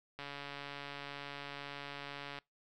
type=click train; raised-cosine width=0.3 ms; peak=-28 dBFS; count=313; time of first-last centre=0.19-2.387 s; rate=142 Hz; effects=noise-tail reverb RT60 0.2 s tail -25 dB re dry